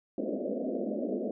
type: band-pass noise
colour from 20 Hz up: pink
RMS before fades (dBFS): -33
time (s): 0.18-1.31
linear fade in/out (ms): 2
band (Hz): 200 to 650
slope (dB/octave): 96
effects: none